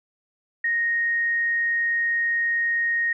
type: tone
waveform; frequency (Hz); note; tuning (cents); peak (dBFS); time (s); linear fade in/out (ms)
sine; 1864.7; A#6; 0; -20; 0.64-3.13; 5
effects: none